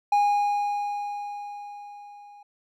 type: tone with level ramp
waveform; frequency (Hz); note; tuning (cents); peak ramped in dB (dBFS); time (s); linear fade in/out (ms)
triangle; 820; G#5; -22; -15 to -44; 0.12-2.43; 5
effects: none